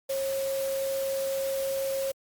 sine tone in noise, 542 Hz, C#5, 39 cents flat, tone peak -27 dBFS, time 0.09-2.12 s, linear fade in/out 10 ms, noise white, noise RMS -39 dBFS, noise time 0.09-2.12 s, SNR +9 dB, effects Opus 48 kbps

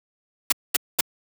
white noise bursts, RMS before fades -18 dBFS, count 3, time 0.5-1.009 s, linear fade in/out 5 ms, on 23 ms, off 220 ms, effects high-pass 150 Hz 12 dB/octave

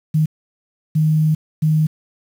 sine tone bursts at uneven times, 155.5 Hz, D#3, 1 cent flat, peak -12 dBFS, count 3, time 0.14-0.26 / 0.95-1.35 / 1.62-1.87 s, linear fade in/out 10 ms, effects 7-bit

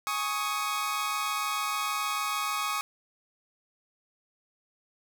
sawtooth chord, Ab suspended fourth, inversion none, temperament equal with one note detuned, 830.6 / 1108.7 / 1255.3 Hz, Ab5 / Db6 / Eb6, 0 / 0 / +15 cents, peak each -34 / -28 / -28 dBFS, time 0.07-2.81 s, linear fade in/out 0 ms, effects none

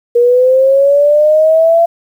sine linear sweep, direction up, 473.3 to 680 Hz, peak -5 dBFS, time 0.15-1.86 s, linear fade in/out 10 ms, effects 7-bit

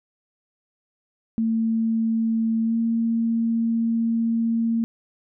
sine tone with pitch glide, 225.2 to 228.9 Hz, A3 to A#3, +40 to -31 cents, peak -19 dBFS, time 1.38-4.84 s, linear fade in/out 0 ms, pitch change +29 cents, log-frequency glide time 2.63-2.76 s, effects none

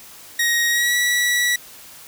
sawtooth tone with pitch glide, 1882 to 1943.9 Hz, A#6 to B6, +16 to -28 cents, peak -13 dBFS, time 0.39-1.56 s, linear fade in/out 5 ms, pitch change +56 cents, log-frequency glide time 0.69-0.96 s, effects white hiss -42 dBFS RMS until 2.07 s

